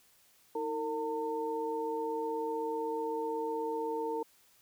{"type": "tone cluster", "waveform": "sine", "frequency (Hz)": [317.2, 456.4, 904], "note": ["D#4", "A#4", "A5"], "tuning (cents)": [33, -37, 47], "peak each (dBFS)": [-40, -34, -37], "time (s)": [0.55, 4.23], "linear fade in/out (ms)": 5, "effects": ["white hiss -65 dBFS RMS until 4.61 s"]}